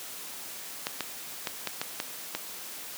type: clicks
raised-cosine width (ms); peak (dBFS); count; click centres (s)
0.2; -12; 7; 0.869 / 1.007 / 1.472 / 1.673 / 1.815 / 2.001 / 2.35
effects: white hiss -41 dBFS RMS until 2.97 s + high-pass 150 Hz 12 dB/octave